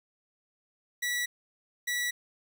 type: tone pair in turn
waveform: sawtooth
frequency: 1947 / 1947 Hz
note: B6 / B6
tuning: -25 / -25 cents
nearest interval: unison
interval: 0 cents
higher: neither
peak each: -25 dBFS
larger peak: neither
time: 1.02-1.26 / 1.87-2.11 s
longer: neither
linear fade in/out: 10 ms
effects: none